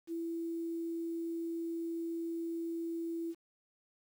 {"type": "tone with quantisation", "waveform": "sine", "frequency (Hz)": 333.2, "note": "E4", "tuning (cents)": 19, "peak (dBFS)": -35, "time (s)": [0.07, 3.35], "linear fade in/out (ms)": 50, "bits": 10, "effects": []}